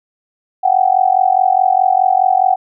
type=tone with amplitude modulation; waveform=sine; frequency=752 Hz; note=F#5; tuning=28 cents sharp; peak=-5 dBFS; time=0.63-2.56 s; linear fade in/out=20 ms; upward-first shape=sine; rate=44.8 Hz; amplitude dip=95%; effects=none